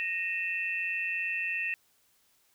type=tone cluster; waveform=sine; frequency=1861 / 2484 / 2667 Hz; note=A#6 / D#7 / E7; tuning=-3 / -3 / +20 cents; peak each=-34 / -37 / -32 dBFS; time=0-1.74 s; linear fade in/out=0 ms; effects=white hiss -68 dBFS RMS until 2.54 s